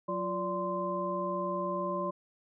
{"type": "tone cluster", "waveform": "sine", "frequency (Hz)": [183.1, 349.3, 579, 1039], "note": ["F#3", "F4", "D5", "C6"], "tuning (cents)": [-18, 0, -25, -12], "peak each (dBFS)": [-38, -38, -35, -34], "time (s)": [0.08, 2.11], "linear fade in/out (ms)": 10, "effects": []}